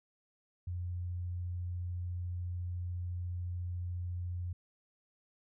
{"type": "tone", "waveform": "sine", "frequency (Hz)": 88.6, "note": "F2", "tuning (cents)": 25, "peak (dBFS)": -35, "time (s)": [0.67, 4.53], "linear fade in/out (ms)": 5, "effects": []}